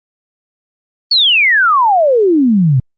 sine exponential sweep, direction down, 4520 to 121.7 Hz, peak -7 dBFS, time 1.11-2.8 s, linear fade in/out 5 ms, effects Opus 24 kbps

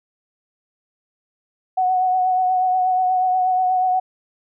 sine tone with vibrato, 740 Hz, F#5, in tune, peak -15 dBFS, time 1.77-4 s, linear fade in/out 10 ms, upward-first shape triangle, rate 8.3 Hz, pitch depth 28 cents each way, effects none

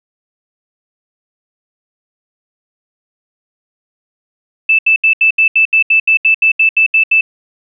sine tone bursts, 2637 Hz, E7, in tune, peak -6 dBFS, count 15, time 4.69-7.21 s, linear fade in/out 5 ms, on 98 ms, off 75 ms, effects none

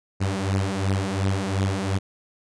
sawtooth beating tone pair, 95.5 / 98.3 Hz, G2 / G2, -45 / +5 cents, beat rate 2.8 Hz, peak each -21 dBFS, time 0.2-1.99 s, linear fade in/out 20 ms, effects resampled to 22050 Hz

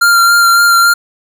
square tone with vibrato, 1388 Hz, F6, 11 cents flat, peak -6 dBFS, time 0.01-0.94 s, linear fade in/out 10 ms, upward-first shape sine, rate 3.6 Hz, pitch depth 16 cents each way, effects none

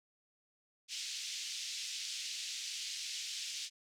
white band-pass noise, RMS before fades -42 dBFS, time 0.88-3.7 s, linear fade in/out 50 ms, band 2600 to 6400 Hz, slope 24 dB/octave, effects none

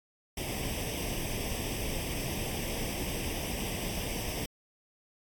pink noise with comb filter, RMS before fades -35 dBFS, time 0.37-4.46 s, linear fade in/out 5 ms, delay 0.36 ms, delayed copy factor +0.8, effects AAC 64 kbps

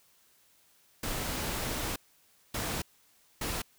pink noise bursts at uneven times, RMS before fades -34 dBFS, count 3, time 1.03-1.96 / 2.54-2.82 / 3.41-3.62 s, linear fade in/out 5 ms, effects white hiss -65 dBFS RMS until 3.78 s

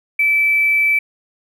triangle tone with hard clipping, 2316 Hz, D7, 25 cents flat, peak -12 dBFS, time 0.19-0.99 s, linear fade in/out 5 ms, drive 3 dB, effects none

